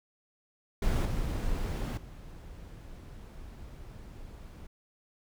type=noise with level steps; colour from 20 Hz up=brown; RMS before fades=-27 / -32 / -46 dBFS; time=0.82-4.67 s; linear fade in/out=5 ms; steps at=1.05 / 1.97 s; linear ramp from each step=5 ms; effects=none